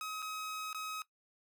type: tone with dropouts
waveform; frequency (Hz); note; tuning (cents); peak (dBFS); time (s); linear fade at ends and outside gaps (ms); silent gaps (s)
sawtooth; 1270; D#6; +35; -35; 0.01-1.02; 1; 0.221-0.225 / 0.73-0.746
effects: noise-tail reverb RT60 0.1 s tail -18 dB re dry